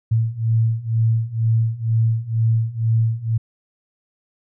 sine beating tone pair, 112 / 114.1 Hz, A2 / A#2, +31 / -37 cents, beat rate 2.1 Hz, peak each -20 / -18 dBFS, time 0.11-3.38 s, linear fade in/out 10 ms, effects none

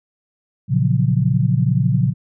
sine chord, Gb major seventh, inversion first, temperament equal with one note detuned, 116.54 / 138.59 / 173.21 / 185 Hz, Bb2 / Db3 / F3 / Gb3, 0 / 0 / -14 / 0 cents, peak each -18 / -17 / -21 / -23 dBFS, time 0.68-2.14 s, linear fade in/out 50 ms, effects none

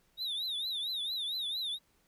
triangle tone with vibrato, 3729 Hz, A#7, in tune, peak -32 dBFS, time 0.17-1.79 s, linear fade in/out 50 ms, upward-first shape triangle, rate 4.4 Hz, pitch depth 170 cents each way, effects pink hiss -71 dBFS RMS until 2.07 s

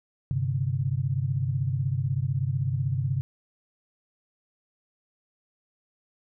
sine chord, G suspended fourth, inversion none, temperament equal, 98 / 130.81 / 146.83 Hz, G2 / C3 / D3, 0 / 0 / 0 cents, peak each -30 / -26 / -31 dBFS, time 0.31-3.21 s, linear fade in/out 0 ms, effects none

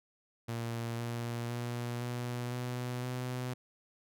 sawtooth tone with pitch steps, 116.54 / 118.3 / 120.09 / 121.91 / 123.76 / 125.63 Hz, A#2 / A#2 / B2 / B2 / B2 / B2, 0 / +26 / -48 / -22 / +4 / +30 cents, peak -31 dBFS, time 0.48-3.54 s, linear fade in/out 10 ms, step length 510 ms, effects none

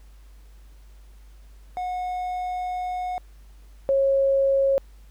triangle / sine tone pair in turn, 728 / 545.4 Hz, F#5 / C#5, -28 / -28 cents, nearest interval perfect fourth, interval 500 cents, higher first, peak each -24 / -17 dBFS, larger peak second, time 1.77-3.18 / 3.89-4.78 s, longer first, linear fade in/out 0 ms, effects added 50 Hz sine -45 dBFS peak until 5.1 s + pink hiss -61 dBFS RMS until 5.1 s

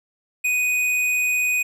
sine tone with tanh clipping, 2489 Hz, D#7, in tune, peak -20 dBFS, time 0.44-1.63 s, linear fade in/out 10 ms, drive 14 dB, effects none

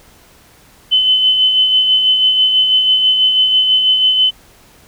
sine tone with tremolo, 3037 Hz, F#7, 44 cents sharp, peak -7 dBFS, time 0.91-4.31 s, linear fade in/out 20 ms, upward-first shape sine, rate 6.1 Hz, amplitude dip 40%, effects pink hiss -46 dBFS RMS until 4.87 s

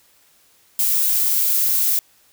violet noise, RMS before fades -18 dBFS, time 0.79-1.99 s, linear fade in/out 2 ms, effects white hiss -56 dBFS RMS until 2.32 s

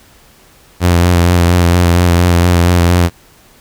sawtooth tone with vibrato, 87.31 Hz, F2, in tune, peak -3 dBFS, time 0.8-3.1 s, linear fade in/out 50 ms, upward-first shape sine, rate 4.3 Hz, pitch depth 33 cents each way, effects pink hiss -45 dBFS RMS until 3.6 s

